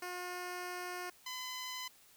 10% pulse tone pair in turn, 358.7 / 1014 Hz, F4 / B5, +46 / +45 cents, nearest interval octave + tritone, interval 1799 cents, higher second, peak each -32 / -32 dBFS, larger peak neither, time 0.02-1.1 / 1.26-1.88 s, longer first, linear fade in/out 5 ms, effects white hiss -63 dBFS RMS until 2.16 s

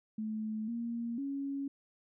sine tone with pitch steps, 217 / 233.9 / 277.3 Hz, A3 / A#3 / C#4, -24 / +6 / +1 cents, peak -34 dBFS, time 0.18-1.68 s, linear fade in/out 5 ms, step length 500 ms, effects none

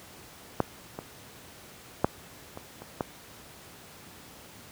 clicks, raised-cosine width 1 ms, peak -8 / -21 / -6 / -24 / -26 / -13 dBFS, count 6, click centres 0.603 / 0.989 / 2.045 / 2.574 / 2.82 / 3.008 s, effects pink hiss -49 dBFS RMS until 4.71 s + high-pass 80 Hz 12 dB/octave

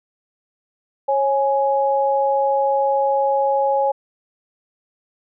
sine tone pair together, 547.5 / 834 Hz, C#5 / G#5, -22 / +7 cents, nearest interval perfect fifth, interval 729 cents, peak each -18 dBFS, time 1.08-3.92 s, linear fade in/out 10 ms, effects none

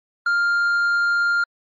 sine tone with tanh clipping, 1400 Hz, F6, 4 cents sharp, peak -17 dBFS, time 0.26-1.44 s, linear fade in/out 5 ms, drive 4 dB, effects MP3 32 kbps

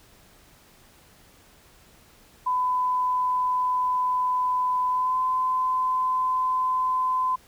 sine tone with pitch glide, 1004 to 1021.5 Hz, B5 to C6, +28 to -42 cents, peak -21 dBFS, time 2.46-7.36 s, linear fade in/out 10 ms, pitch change +30 cents, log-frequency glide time 4.89-5.18 s, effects pink hiss -55 dBFS RMS until 7.47 s

